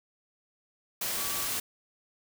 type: tone in noise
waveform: sine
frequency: 1145 Hz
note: D6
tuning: 44 cents flat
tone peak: -43 dBFS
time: 1.17-1.47 s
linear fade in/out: 5 ms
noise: white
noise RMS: -32 dBFS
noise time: 1.01-1.6 s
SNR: -14 dB
effects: none